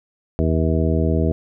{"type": "harmonic tone", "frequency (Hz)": 80.3, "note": "E2", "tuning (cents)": -45, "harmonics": [1, 2, 3, 4, 5, 6, 8], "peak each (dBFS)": [-19, -22, -24, -25, -26, -27, -28], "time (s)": [0.39, 1.32], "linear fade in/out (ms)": 0, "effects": []}